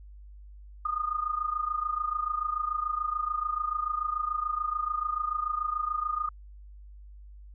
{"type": "tone with amplitude modulation", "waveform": "sine", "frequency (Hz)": 1226, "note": "D#6", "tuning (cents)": -26, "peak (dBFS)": -24, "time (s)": [0.85, 6.29], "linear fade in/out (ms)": 5, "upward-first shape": "sine", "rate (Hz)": 26.9, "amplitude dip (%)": 80, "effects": ["added 50 Hz sine -45 dBFS peak until 7.54 s"]}